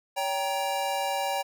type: chord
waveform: square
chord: G diminished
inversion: second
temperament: just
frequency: 564.5 / 784 / 940.8 Hz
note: Db5 / G5 / Bb5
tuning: +31 / 0 / +16 cents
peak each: -33 / -30 / -34 dBFS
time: 0.16-1.43 s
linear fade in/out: 20 ms
effects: none